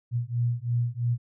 sine beating tone pair, 118.3 / 121.3 Hz, A#2 / B2, +26 / -31 cents, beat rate 3 Hz, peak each -27 dBFS, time 0.11-1.18 s, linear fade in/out 50 ms, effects none

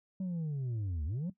sine linear two-way sweep, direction down then up, 192.1 to 70.9 to 192.1 Hz, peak -30 dBFS, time 0.2-1.3 s, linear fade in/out 5 ms, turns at 1.05 s, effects noise-tail reverb RT60 0.1 s tail -17 dB re dry + tanh soft clip ceiling -32 dBFS

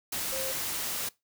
sine tone in noise, 529 Hz, C5, 19 cents sharp, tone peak -35 dBFS, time 0.32-0.52 s, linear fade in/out 5 ms, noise white, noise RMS -33 dBFS, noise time 0.12-1.09 s, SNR -5 dB, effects noise-tail reverb RT60 0.2 s tail -21 dB re dry

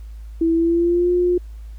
sine tone with pitch glide, 329.6 to 355.3 Hz, E4 to F4, 0 to +30 cents, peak -14 dBFS, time 0.41-1.38 s, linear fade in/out 5 ms, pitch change +130 cents, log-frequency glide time 0.54-1.11 s, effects added 54 Hz sine -32 dBFS peak until 1.78 s + pink hiss -58 dBFS RMS until 1.78 s

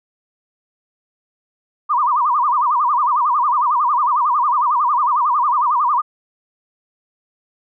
sine tone with vibrato, 1080 Hz, C#6, 45 cents flat, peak -13 dBFS, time 1.89-6.02 s, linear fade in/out 20 ms, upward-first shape sine, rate 11 Hz, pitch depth 230 cents each way, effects none

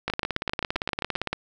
two click trains, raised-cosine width 0.3 ms, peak -10 / -11 dBFS, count 23 / 9, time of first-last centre 0.08-1.33 / 0.1-1.154 s, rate 17.6 / 7.59 Hz, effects none

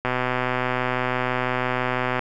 click train, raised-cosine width 0.5 ms, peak -8 dBFS, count 271, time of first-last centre 0.05-2.193 s, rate 126 Hz, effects none

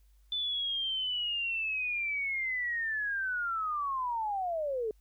sine linear sweep, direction down, 3520 to 417.1 Hz, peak -30 dBFS, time 0.32-4.91 s, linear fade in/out 2 ms, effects added 50 Hz sine -59 dBFS peak until 5 s + white hiss -75 dBFS RMS until 5 s

